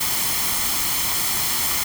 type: noise with comb filter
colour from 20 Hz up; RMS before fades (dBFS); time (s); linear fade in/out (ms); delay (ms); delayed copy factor
white; -22; 0-1.84; 10; 0.94; +0.5
effects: none